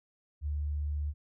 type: tone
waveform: sine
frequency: 73.7 Hz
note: D2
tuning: 7 cents sharp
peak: -30 dBFS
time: 0.41-1.14 s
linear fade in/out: 50 ms
effects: none